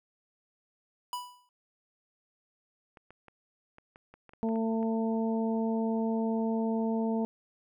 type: tone with exponential decay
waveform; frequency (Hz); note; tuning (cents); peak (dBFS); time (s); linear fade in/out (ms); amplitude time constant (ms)
square; 986; B5; -3; -31; 1.13-1.49; 1; 77
type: clicks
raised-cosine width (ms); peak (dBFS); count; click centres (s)
0.5; -36; 11; 2.972 / 3.106 / 3.283 / 3.784 / 3.959 / 4.14 / 4.293 / 4.335 / 4.489 / 4.558 / 4.829
type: harmonic tone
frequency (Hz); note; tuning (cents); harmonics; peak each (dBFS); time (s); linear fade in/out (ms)
224.4; A3; +34; 1 / 2 / 3 / 4; -28 / -34 / -38 / -40; 4.43-7.25; 0
effects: none